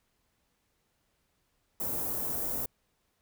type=band-stop noise; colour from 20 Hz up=white; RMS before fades=-33 dBFS; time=1.8-2.66 s; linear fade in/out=5 ms; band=680 to 15000 Hz; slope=12 dB/octave; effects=pink hiss -75 dBFS RMS until 3.21 s